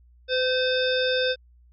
harmonic tone with a mistuned harmonic, 516 Hz, C5, 24 cents flat, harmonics 1 / 3 / 5 / 7 / 9 / 10, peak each -23 / -28 / -34 / -28 / -37 / -35 dBFS, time 0.28-1.36 s, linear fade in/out 50 ms, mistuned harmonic 1, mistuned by -22 cents, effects added 60 Hz sine -52 dBFS peak until 1.72 s

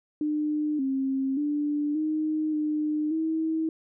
sine tone with pitch steps, 301.4 / 267.9 / 294.3 / 309.7 / 303.4 / 320 Hz, D4 / C4 / D4 / D#4 / D#4 / D#4, +45 / +41 / +4 / -8 / -44 / +49 cents, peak -24 dBFS, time 0.21-3.69 s, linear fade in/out 2 ms, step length 580 ms, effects none

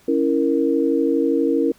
sine chord, A# diminished, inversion first, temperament equal, 277.2 / 329.6 / 466.2 Hz, C#4 / E4 / A#4, 0 / 0 / 0 cents, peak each -20 dBFS, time 0.08-1.72 s, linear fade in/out 5 ms, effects pink hiss -54 dBFS RMS until 1.78 s

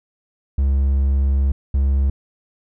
triangle tone pair in turn, 68.3 / 68.3 Hz, C#2 / C#2, -25 / -25 cents, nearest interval unison, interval 0 cents, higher neither, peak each -12 dBFS, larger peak neither, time 0.58-1.52 / 1.74-2.1 s, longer first, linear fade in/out 5 ms, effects none

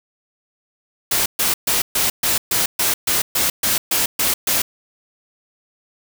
white noise bursts, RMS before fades -18 dBFS, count 13, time 1.11-4.62 s, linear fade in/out 5 ms, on 150 ms, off 130 ms, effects none

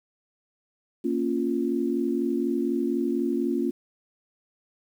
sine chord, Bb minor, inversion none, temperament equal, 233.1 / 277.2 / 349.2 Hz, Bb3 / Db4 / F4, 0 / 0 / 0 cents, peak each -28 / -27 / -27 dBFS, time 1.04-3.71 s, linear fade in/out 10 ms, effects 9-bit

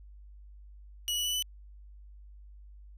sawtooth tone with pitch steps, 2924 / 2946 / 2968 / 2991 Hz, F#7 / F#7 / F#7 / F#7, -21 / -8 / +5 / +18 cents, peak -26 dBFS, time 1.08-1.424 s, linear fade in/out 0 ms, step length 86 ms, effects added 50 Hz sine -48 dBFS peak until 2.97 s

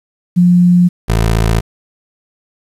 sine / 20% pulse tone pair in turn, 177.1 / 55.61 Hz, F3 / A1, +24 / +19 cents, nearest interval octave + minor sixth, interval 2005 cents, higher first, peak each -5 dBFS, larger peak neither, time 0.36-0.89 / 1.08-1.61 s, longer neither, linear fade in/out 20 ms, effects resampled to 32000 Hz + 7-bit

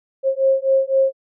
sine beating tone pair, 534 / 537.9 Hz, C5 / C5, +35 / +48 cents, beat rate 3.9 Hz, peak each -17 dBFS, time 0.23-1.13 s, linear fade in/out 50 ms, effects none

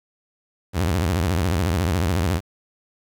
sawtooth tone with vibrato, 87.1 Hz, F2, 4 cents flat, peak -15 dBFS, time 0.73-2.41 s, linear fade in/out 50 ms, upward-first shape sine, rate 14 Hz, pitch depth 240 cents each way, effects 8-bit

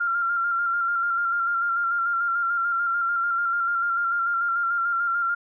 sine tone with vibrato, 1384 Hz, F6, 16 cents flat, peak -21 dBFS, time 0-5.35 s, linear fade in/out 10 ms, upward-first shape square, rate 6.8 Hz, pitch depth 26 cents each way, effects none

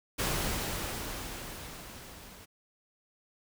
pink noise with level ramp, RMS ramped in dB -30 to -51 dBFS, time 0.18-2.46 s, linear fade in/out 20 ms, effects none

